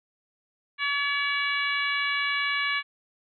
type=harmonic tone; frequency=569 Hz; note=C#5; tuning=45 cents sharp; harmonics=2 / 3 / 4 / 5 / 6 / 7; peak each=-32 / -29 / -28 / -34 / -36 / -38 dBFS; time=0.78-2.83 s; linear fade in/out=50 ms; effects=none